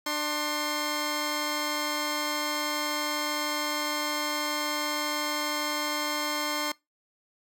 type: tone pair together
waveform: 10% pulse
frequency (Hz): 297.9 / 1062.4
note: D4 / C6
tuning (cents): +25 / +26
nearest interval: octave + minor seventh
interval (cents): 2201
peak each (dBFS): -22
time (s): 0.06-6.72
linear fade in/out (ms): 5
effects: noise-tail reverb RT60 0.2 s tail -23 dB re dry